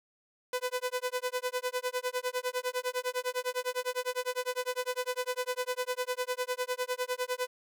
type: tone with tremolo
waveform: sawtooth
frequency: 501 Hz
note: B4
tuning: 25 cents sharp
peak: -24 dBFS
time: 0.53-7.47 s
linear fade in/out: 2 ms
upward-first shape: sine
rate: 9.9 Hz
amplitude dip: 100%
effects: none